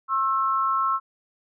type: tone pair together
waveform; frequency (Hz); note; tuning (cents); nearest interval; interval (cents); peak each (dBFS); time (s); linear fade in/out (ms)
sine; 1076.7 / 1324; C6 / E6; +49 / +7; major third; 358; -23; 0.08-1; 50
effects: none